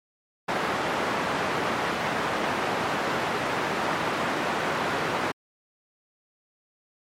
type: band-pass noise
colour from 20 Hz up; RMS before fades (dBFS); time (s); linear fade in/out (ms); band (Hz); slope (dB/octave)
white; -27; 0.48-5.32; 10; 150 to 1400; 12
effects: MP3 64 kbps